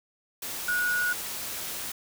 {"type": "tone in noise", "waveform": "sine", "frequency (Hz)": 1457, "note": "F#6", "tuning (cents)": -27, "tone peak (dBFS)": -24, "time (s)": [0.68, 1.13], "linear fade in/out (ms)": 5, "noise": "white", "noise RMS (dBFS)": -35, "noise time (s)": [0.42, 1.92], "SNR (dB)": 8, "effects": []}